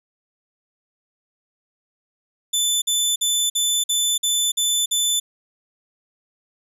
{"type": "tone bursts", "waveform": "20% pulse", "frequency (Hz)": 3515, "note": "A7", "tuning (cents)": -2, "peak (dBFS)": -12, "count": 8, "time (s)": [2.53, 5.2], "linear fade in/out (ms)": 10, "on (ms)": 290, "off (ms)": 50, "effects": []}